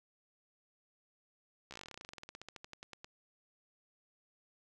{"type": "slowing click train", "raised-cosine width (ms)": 0.2, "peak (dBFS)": -30, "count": 29, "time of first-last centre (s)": [1.71, 3.045], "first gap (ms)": 14, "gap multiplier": 1.08, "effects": []}